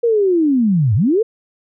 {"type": "linear two-way sweep", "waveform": "sine", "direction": "down then up", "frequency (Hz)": [481.6, 94, 472.9], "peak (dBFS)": -11, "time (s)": [0.03, 1.23], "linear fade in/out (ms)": 10, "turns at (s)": 0.95, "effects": []}